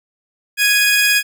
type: tone pair together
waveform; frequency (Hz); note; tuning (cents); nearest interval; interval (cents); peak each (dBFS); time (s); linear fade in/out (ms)
sawtooth; 1661.2 / 2483; G#6 / D#7; 0 / -4; perfect fifth; 696; -11; 0.57-1.23; 50
effects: none